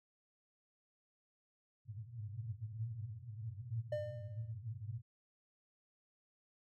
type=band-pass noise; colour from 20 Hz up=pink; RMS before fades=-45 dBFS; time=1.85-5.02 s; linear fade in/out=50 ms; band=100 to 120 Hz; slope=96 dB/octave
type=tone with exponential decay; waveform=triangle; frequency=601 Hz; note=D5; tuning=40 cents sharp; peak=-32 dBFS; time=3.92-4.52 s; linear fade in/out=5 ms; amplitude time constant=130 ms
effects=none